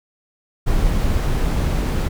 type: noise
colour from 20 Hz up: brown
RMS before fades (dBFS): -18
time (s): 0.66-2.09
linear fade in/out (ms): 20
effects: none